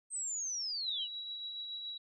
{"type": "linear sweep", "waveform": "sine", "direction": "down", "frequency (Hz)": [8372, 2794], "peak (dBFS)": -35, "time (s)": [0.1, 1.08], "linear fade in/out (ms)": 50}
{"type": "tone with tremolo", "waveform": "sine", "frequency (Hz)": 3892, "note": "B7", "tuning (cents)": -26, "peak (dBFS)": -38, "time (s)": [0.86, 1.98], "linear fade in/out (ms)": 10, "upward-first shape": "triangle", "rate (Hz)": 7.1, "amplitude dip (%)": 35}
{"effects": []}